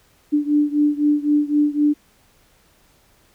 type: beating tone pair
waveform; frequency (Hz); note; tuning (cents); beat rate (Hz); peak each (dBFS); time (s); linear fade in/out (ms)
sine; 293.7 / 297.6; D4 / D4; 0 / +23; 3.9; -17 / -19; 0.32-1.94; 20
effects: pink hiss -57 dBFS RMS until 3.34 s